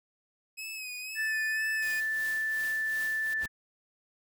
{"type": "tone with vibrato", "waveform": "sawtooth", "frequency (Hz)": 2541, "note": "D#7", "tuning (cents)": 36, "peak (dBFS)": -34, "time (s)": [0.57, 2.01], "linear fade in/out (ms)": 20, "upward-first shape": "sine", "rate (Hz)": 2, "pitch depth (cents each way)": 52}
{"type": "tone", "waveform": "sine", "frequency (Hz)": 1760, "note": "A6", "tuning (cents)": 0, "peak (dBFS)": -28, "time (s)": [1.15, 3.48], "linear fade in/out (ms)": 50}
{"type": "noise with tremolo", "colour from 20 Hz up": "white", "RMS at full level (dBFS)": -43, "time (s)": [1.82, 3.34], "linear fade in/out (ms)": 5, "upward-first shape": "triangle", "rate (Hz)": 2.7, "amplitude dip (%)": 70}
{"type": "noise with exponential growth", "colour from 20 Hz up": "pink", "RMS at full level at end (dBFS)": -37, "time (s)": [3.32, 3.46], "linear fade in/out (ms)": 5, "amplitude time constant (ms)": 29}
{"effects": []}